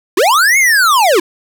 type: linear two-way sweep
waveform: square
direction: up then down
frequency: 311.1 to 2217 to 311.1 Hz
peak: -8 dBFS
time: 0.17-1.2 s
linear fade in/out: 5 ms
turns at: 0.58 s
effects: 7-bit